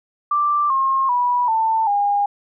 sine tone with pitch steps, 1176 / 1072.2 / 977.5 / 891.2 / 812.6 Hz, D6 / C6 / B5 / A5 / G#5, +2 / +42 / -18 / +22 / -38 cents, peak -15 dBFS, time 0.31-2.26 s, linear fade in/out 5 ms, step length 390 ms, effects none

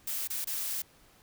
blue noise with dropouts, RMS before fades -34 dBFS, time 0.07-0.82 s, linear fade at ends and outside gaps 5 ms, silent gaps 0.275-0.301 / 0.445-0.471 s, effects pink hiss -61 dBFS RMS until 1.22 s

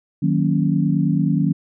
sine chord, D# minor seventh, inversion none, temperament equal, 155.56 / 185 / 233.1 / 277.2 Hz, D#3 / F#3 / A#3 / C#4, 0 / 0 / 0 / 0 cents, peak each -19 / -20 / -24 / -22 dBFS, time 0.22-1.53 s, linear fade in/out 10 ms, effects none

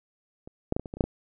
clicks, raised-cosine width 2 ms, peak -29 / -11 / -12 / -20 / -24 / -22 / -27 / -6 / -16 dBFS, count 9, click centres 0.475 / 0.724 / 0.765 / 0.796 / 0.858 / 0.939 / 0.97 / 1.008 / 1.04 s, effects none

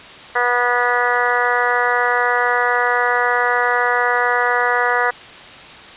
harmonic tone, 243.9 Hz, B3, 21 cents flat, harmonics 2 / 3 / 4 / 5 / 6 / 7 / 8, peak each -22 / -22 / -22 / -22 / -22 / -22 / -22 dBFS, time 0.35-5.11 s, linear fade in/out 10 ms, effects white hiss -37 dBFS RMS until 5.96 s + resampled to 8000 Hz

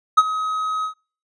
triangle tone with ADSR envelope, 1269 Hz, D#6, 34 cents sharp, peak -4 dBFS, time 0.17-0.94 s, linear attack 13 ms, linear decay 38 ms, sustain -15 dB, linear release 100 ms, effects noise-tail reverb RT60 0.4 s tail -23 dB re dry + resampled to 22050 Hz

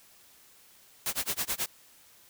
white noise with tremolo, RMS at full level -29 dBFS, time 1.06-1.66 s, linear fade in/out 0 ms, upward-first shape sine, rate 9.3 Hz, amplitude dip 100%, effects white hiss -58 dBFS RMS until 2.29 s

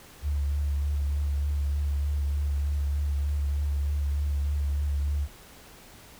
sine tone with vibrato, 71.9 Hz, D2, 36 cents flat, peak -24 dBFS, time 0.22-5.28 s, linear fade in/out 50 ms, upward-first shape triangle, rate 3.3 Hz, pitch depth 30 cents each way, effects pink hiss -50 dBFS RMS until 6.19 s

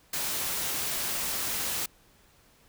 white noise, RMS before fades -31 dBFS, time 0.13-1.86 s, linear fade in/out 5 ms, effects pink hiss -61 dBFS RMS until 2.68 s

